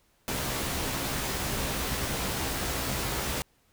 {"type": "noise with comb filter", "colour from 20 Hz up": "pink", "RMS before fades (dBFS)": -31, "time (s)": [0.28, 3.42], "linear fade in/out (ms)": 0, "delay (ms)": 15, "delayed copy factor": 0.6, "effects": ["pink hiss -67 dBFS RMS until 3.72 s"]}